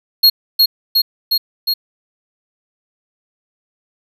square tone with echo, 4290 Hz, C8, 42 cents sharp, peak -6 dBFS, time 0.23-0.3 s, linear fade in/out 10 ms, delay 360 ms, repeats 4, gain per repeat -2 dB, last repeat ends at 1.74 s, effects none

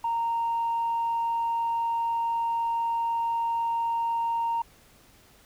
sine tone, 926 Hz, A#5, 12 cents flat, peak -23 dBFS, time 0.04-4.62 s, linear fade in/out 5 ms, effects tanh soft clip ceiling -21 dBFS + pink hiss -57 dBFS RMS until 5.45 s

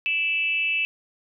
sine tone with frequency modulation, 2637 Hz, E7, in tune, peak -21 dBFS, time 0.06-0.85 s, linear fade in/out 0 ms, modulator 309 Hz, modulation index 0.52, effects none

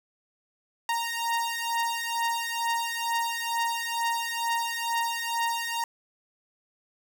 sawtooth beating tone pair, 928 / 930.2 Hz, A#5 / A#5, -8 / -4 cents, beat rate 2.2 Hz, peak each -26 / -26 dBFS, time 0.89-5.84 s, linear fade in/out 2 ms, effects none

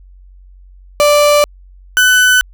35% pulse tone pair in turn, 587.3 / 1500.6 Hz, D5 / F#6, 0 / +24 cents, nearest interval octave + major third, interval 1624 cents, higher second, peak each -5 dBFS, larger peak neither, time 1-1.44 / 1.97-2.41 s, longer neither, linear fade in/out 0 ms, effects added 46 Hz sine -37 dBFS peak until 2.53 s

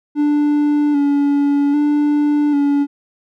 triangle tone with vibrato, 289.6 Hz, D4, 24 cents flat, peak -10 dBFS, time 0.15-2.87 s, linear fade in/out 50 ms, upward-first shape square, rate 0.63 Hz, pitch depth 28 cents each way, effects none

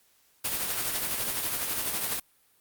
white noise with tremolo, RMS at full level -28 dBFS, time 0.44-2.2 s, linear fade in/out 10 ms, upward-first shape triangle, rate 12 Hz, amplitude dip 45%, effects white hiss -65 dBFS RMS until 2.6 s + Opus 48 kbps

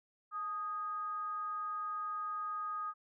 sine tone with frequency modulation, 1244.5 Hz, D#6, in tune, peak -36 dBFS, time 0.31-2.94 s, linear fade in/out 50 ms, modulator 384 Hz, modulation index 0.23, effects none

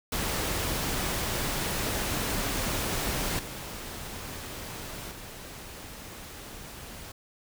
pink noise with level steps, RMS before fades -30 / -39 / -43 dBFS, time 0.12-7.12 s, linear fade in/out 5 ms, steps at 3.39 / 5.11 s, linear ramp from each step 2 ms, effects none

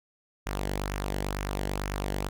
sawtooth tone with flanger, 49 Hz, G1, in tune, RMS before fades -32 dBFS, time 0.46-2.29 s, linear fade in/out 10 ms, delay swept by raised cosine 0.23 to 0.83 ms, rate 2.1 Hz, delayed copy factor -0.5, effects none

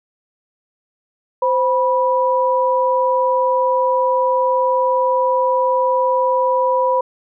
sine tone pair together, 519 / 979.7 Hz, C5 / B5, -14 / -14 cents, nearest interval major seventh, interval 1100 cents, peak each -16 dBFS, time 1.42-7.01 s, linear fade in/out 5 ms, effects none

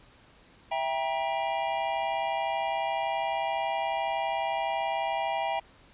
square chord, E diminished, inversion none, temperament just, 659.3 / 791.1 / 949.3 Hz, E5 / G5 / Bb5, 0 / +16 / +31 cents, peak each -33 / -31 / -34 dBFS, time 0.71-5.6 s, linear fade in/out 10 ms, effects pink hiss -57 dBFS RMS until 5.93 s + resampled to 8000 Hz

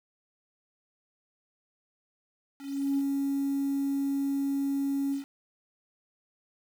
sine tone with ADSR envelope, 277.2 Hz, C#4, in tune, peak -22 dBFS, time 2.58-5.25 s, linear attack 400 ms, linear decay 33 ms, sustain -3 dB, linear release 130 ms, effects tanh soft clip ceiling -21 dBFS + 8-bit

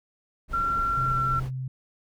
brown noise, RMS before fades -34 dBFS, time 0.48-1.51 s, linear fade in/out 50 ms
sine tone with pitch glide, 1366 to 1353.4 Hz, F6 to E6, -39 to +45 cents, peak -23 dBFS, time 0.53-1.4 s, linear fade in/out 10 ms, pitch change -16 cents, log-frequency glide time 1.05-1.16 s
sine tone, 130 Hz, C3, 11 cents flat, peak -29 dBFS, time 0.97-1.68 s, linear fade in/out 5 ms
effects none

